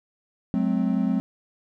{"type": "chord", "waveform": "triangle", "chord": "F# diminished", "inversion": "none", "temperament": "equal with one note detuned", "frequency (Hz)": [185, 214.9, 261.6], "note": ["F#3", "A3", "C4"], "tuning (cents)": [0, -41, 0], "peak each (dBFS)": -23, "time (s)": [0.54, 1.2], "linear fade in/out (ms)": 0, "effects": []}